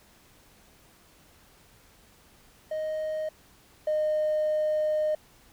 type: tone pair in turn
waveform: triangle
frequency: 622.3 / 613.4 Hz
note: D#5 / D#5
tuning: 0 / -25 cents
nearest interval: unison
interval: 25 cents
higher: first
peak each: -26 / -20 dBFS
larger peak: second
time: 2.71-3.29 / 3.87-5.15 s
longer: second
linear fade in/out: 5 ms
effects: tanh soft clip ceiling -20 dBFS + pink hiss -58 dBFS RMS until 5.52 s